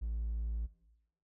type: tone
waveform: triangle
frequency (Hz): 56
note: A1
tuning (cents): +31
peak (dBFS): -31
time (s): 0.01-0.67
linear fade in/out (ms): 20
effects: noise-tail reverb RT60 0.9 s tail -18 dB re dry + tanh soft clip ceiling -28 dBFS